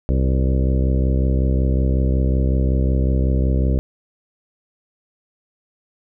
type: harmonic tone with a mistuned harmonic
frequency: 65.41 Hz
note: C2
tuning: in tune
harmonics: 1 / 2 / 3 / 4 / 5 / 6 / 7 / 8 / 9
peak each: -16 / -22 / -26 / -28 / -30 / -32 / -33 / -34 / -35 dBFS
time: 0.09-3.79 s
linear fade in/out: 0 ms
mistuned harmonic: 8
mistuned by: -28 cents
effects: none